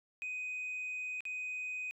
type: tone with dropouts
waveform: sine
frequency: 2502 Hz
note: D#7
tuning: 9 cents sharp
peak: -35 dBFS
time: 0.22-1.91 s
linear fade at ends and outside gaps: 0 ms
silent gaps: 1.206-1.253 s
effects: tanh soft clip ceiling -35 dBFS